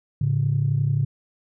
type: tone pair together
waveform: sine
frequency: 110 / 141.55 Hz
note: A2 / C#3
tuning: 0 / +37 cents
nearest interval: major third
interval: 437 cents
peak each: -22 / -20 dBFS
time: 0.21-1.05 s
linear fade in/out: 5 ms
effects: tanh soft clip ceiling -11 dBFS